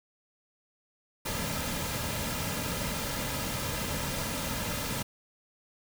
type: noise with comb filter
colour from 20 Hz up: pink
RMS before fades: -33 dBFS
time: 1.25-5.03 s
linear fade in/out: 10 ms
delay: 2.7 ms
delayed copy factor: -0.55
effects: none